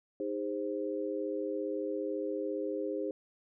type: chord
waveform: sine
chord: Ab major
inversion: second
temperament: equal with one note detuned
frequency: 311.1 / 405.6 / 523.3 Hz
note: Eb4 / Ab4 / C5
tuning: 0 / -41 / 0 cents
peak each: -37 / -36 / -37 dBFS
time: 0.2-3.11 s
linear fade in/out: 2 ms
effects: none